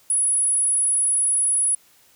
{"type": "tone", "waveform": "sine", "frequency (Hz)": 10210, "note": "D#9", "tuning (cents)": 44, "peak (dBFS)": -17, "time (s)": [0.1, 1.75], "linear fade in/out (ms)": 2, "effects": ["white hiss -56 dBFS RMS until 2.15 s"]}